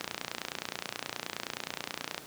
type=click train; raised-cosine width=0.2 ms; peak=-15 dBFS; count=65; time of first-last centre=0.01-2.179 s; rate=29.5 Hz; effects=pink hiss -48 dBFS RMS until 2.26 s + high-pass 150 Hz 12 dB/octave